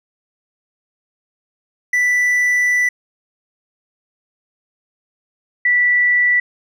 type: tone pair in turn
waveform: triangle / sine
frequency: 1975.5 / 1963 Hz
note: B6 / B6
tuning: 0 / -11 cents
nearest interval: unison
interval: 11 cents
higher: first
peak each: -11 dBFS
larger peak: neither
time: 1.93-2.89 / 5.65-6.4 s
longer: first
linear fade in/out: 5 ms
effects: none